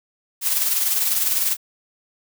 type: noise with tremolo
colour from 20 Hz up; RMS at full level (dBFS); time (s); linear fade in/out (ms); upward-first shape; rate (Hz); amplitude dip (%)
blue; -18; 0.41-1.57; 50; triangle; 20; 55
effects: none